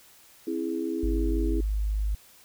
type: chord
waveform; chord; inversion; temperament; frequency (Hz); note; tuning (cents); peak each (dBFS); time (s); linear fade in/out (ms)
sine; C augmented; none; equal with one note detuned; 265 / 329.6 / 415.3; C4 / E4 / G#4; +22 / 0 / 0; -33 / -29 / -34; 0.47-1.61; 5
type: tone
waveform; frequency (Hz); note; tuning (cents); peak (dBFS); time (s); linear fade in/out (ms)
sine; 51.91; G#1; 0; -24; 1.03-2.15; 5
effects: white hiss -55 dBFS RMS until 2.44 s